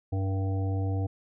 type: harmonic tone with a mistuned harmonic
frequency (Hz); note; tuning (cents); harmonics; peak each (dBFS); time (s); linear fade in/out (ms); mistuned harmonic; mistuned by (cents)
96.8; G2; -21; 1 / 3 / 5 / 7 / 8; -26 / -36 / -40 / -43 / -44; 0.12-1.07; 10; 5; -27
effects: none